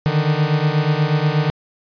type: beating tone pair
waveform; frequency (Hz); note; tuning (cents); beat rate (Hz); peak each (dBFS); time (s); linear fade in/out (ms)
45% pulse; 147.3 / 155.6; D3 / D#3; +6 / 0; 8.3; -18; 0.06-1.5; 0
effects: resampled to 11025 Hz